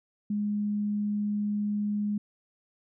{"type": "tone", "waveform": "sine", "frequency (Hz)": 207.4, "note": "G#3", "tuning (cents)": -2, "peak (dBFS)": -26, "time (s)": [0.3, 2.18], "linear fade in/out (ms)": 5, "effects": []}